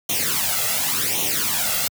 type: noise with flanger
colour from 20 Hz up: white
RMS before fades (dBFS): -22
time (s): 0.09-1.88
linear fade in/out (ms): 5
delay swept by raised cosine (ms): 0.31 to 1.51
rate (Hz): 0.9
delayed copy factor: +0.75
effects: high-pass 80 Hz 12 dB/octave